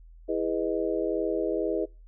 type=chord; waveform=sine; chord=E major seventh; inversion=none; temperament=equal with one note detuned; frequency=329.6 / 411.7 / 493.9 / 622.3 Hz; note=E4 / G#4 / B4 / D#5; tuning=0 / -15 / 0 / 0 cents; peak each=-30 / -30 / -31 / -32 dBFS; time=0.28-1.86 s; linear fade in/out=20 ms; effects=noise-tail reverb RT60 0.3 s tail -26 dB re dry + added 41 Hz sine -47 dBFS peak until 2.07 s